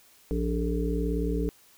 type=harmonic tone with a mistuned harmonic; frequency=58.1 Hz; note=A#1; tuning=5 cents flat; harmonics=1 / 3 / 5 / 7 / 8; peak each=-28 / -32 / -32 / -36 / -33 dBFS; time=0.31-1.49 s; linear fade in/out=0 ms; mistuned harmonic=8; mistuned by=-75 cents; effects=white hiss -58 dBFS RMS until 1.77 s